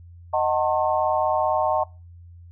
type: chord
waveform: sine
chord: D# diminished seventh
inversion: none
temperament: just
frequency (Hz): 622.3 / 746.7 / 896 / 1075.3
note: D#5 / F#5 / A5 / C6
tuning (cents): 0 / +16 / +31 / +47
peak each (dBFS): -23 / -24 / -24 / -27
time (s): 0.33-1.84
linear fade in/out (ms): 10
effects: noise-tail reverb RT60 0.3 s tail -22 dB re dry + added 86 Hz sine -42 dBFS peak until 2.51 s